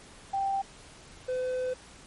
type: tone pair in turn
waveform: sine / triangle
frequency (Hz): 784 / 508.1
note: G5 / B4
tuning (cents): 0 / +49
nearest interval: minor sixth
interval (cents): 751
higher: first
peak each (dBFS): -26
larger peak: neither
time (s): 0.33-0.62 / 1.28-1.74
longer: second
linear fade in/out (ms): 10
effects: pink hiss -51 dBFS RMS until 2.06 s + MP3 48 kbps